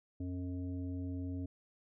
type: harmonic tone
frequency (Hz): 90.3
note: F#2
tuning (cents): -42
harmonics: 1 / 3 / 5 / 7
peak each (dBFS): -39 / -40 / -55 / -57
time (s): 0.2-1.46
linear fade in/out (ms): 5
effects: none